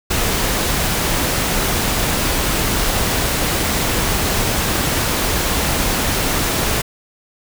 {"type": "noise", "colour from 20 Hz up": "pink", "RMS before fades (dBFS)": -18, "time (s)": [0.1, 6.82], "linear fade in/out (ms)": 10, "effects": []}